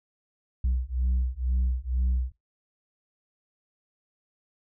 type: beating tone pair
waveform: sine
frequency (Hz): 61.74 / 63.84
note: B1 / C2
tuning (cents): 0 / -42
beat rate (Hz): 2.1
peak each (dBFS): -25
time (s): 0.64-2.32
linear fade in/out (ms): 5
effects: noise-tail reverb RT60 0.2 s tail -20 dB re dry + tanh soft clip ceiling -20 dBFS